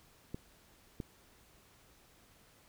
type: clicks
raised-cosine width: 3 ms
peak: -26 dBFS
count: 2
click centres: 0.345 / 1.002 s
effects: pink hiss -64 dBFS RMS until 2.68 s